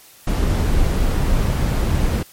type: noise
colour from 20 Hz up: brown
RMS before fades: -17 dBFS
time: 0.27-2.23 s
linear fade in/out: 5 ms
effects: white hiss -46 dBFS RMS until 2.32 s + MP3 64 kbps